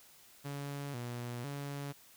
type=tone with vibrato; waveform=sawtooth; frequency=130.81 Hz; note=C3; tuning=in tune; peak=-35 dBFS; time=0.44-1.93 s; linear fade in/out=20 ms; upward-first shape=square; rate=1 Hz; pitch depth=140 cents each way; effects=white hiss -60 dBFS RMS until 2.16 s